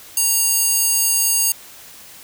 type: tone with high-pass filter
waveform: square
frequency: 932.3 Hz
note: A#5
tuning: in tune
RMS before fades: -17 dBFS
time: 0.17-1.52 s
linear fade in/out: 2 ms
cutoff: 7900 Hz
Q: 1.2
effects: white hiss -41 dBFS RMS until 2.23 s